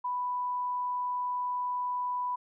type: tone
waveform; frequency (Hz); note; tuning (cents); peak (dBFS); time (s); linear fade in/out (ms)
sine; 990; B5; +4; -29; 0.04-2.36; 10
effects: none